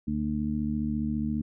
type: harmonic tone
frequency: 74.7 Hz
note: D2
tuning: 30 cents sharp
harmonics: 1 / 2 / 3 / 4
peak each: -35 / -35 / -28 / -35 dBFS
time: 0.07-1.42 s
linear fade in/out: 10 ms
effects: none